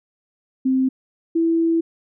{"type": "tone pair in turn", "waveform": "sine", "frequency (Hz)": [261.6, 330.4], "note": ["C4", "E4"], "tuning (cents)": [0, 4], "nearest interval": "major third", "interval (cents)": 404, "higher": "second", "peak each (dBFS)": -15, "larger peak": "neither", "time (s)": [[0.65, 0.89], [1.35, 1.81]], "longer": "second", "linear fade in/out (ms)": 10, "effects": []}